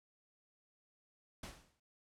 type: noise with exponential decay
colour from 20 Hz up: pink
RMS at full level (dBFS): -45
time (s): 1.43-1.8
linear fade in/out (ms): 5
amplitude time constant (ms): 80
effects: noise-tail reverb RT60 0.3 s tail -25 dB re dry + low-pass 10000 Hz 12 dB/octave